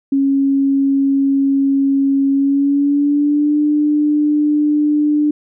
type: tone with pitch glide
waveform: sine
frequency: 274.7 to 297.8 Hz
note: C#4 to D4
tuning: -16 to +24 cents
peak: -11 dBFS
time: 0.12-5.31 s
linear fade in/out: 5 ms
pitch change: +140 cents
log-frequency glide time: 2.31-3.58 s
effects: none